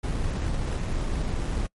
brown noise with sample-and-hold, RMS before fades -27 dBFS, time 0.03-1.67 s, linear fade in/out 10 ms, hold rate 4410 Hz, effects noise-tail reverb RT60 0.1 s tail -25 dB re dry + MP3 48 kbps

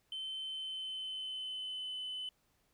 sine tone with pitch glide, 3078 to 3022 Hz, G7 to F#7, -32 to +36 cents, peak -37 dBFS, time 0.12-2.29 s, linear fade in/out 2 ms, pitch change -32 cents, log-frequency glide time 0.41-1.95 s, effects tanh soft clip ceiling -36 dBFS + pink hiss -75 dBFS RMS until 2.73 s

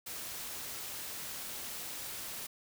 white noise, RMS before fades -42 dBFS, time 0.06-2.47 s, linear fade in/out 10 ms, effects none

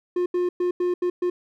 triangle tone bursts at uneven times, 356.5 Hz, F4, 36 cents sharp, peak -18 dBFS, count 6, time 0.16-0.26 / 0.34-0.49 / 0.6-0.71 / 0.8-0.94 / 1.02-1.1 / 1.22-1.3 s, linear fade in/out 5 ms, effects none

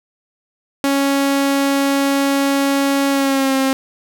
sawtooth tone with pitch glide, 277.2 to 267.3 Hz, C#4 to C4, 0 to +37 cents, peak -10 dBFS, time 0.84-3.73 s, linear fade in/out 0 ms, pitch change -63 cents, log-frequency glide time 3.1-3.55 s, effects none

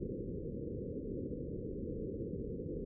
white low-pass noise, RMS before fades -41 dBFS, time 0-2.85 s, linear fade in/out 10 ms, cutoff 510 Hz, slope 96 dB/octave, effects none

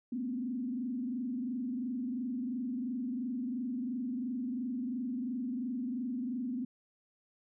sine tone with frequency modulation, 248 Hz, B3, 7 cents sharp, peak -33 dBFS, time 0.12-6.65 s, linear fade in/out 5 ms, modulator 22.9 Hz, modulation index 0.95, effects none

